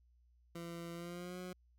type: tone with pitch glide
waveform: 20% pulse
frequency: 169.5 to 181.67 Hz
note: E3 to F#3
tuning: +49 to -31 cents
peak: -39 dBFS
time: 0.55-1.53 s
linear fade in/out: 5 ms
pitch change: +120 cents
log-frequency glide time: 0.94-1.39 s
effects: added 60 Hz sine -66 dBFS peak until 1.78 s